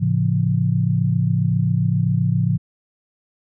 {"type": "chord", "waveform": "sine", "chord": "A augmented", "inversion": "none", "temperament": "just", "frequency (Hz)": [110, 137.5, 171.88], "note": ["A2", "C#3", "E#3"], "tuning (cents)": [0, -14, -27], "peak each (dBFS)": -20, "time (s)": [0, 2.58], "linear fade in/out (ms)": 20, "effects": []}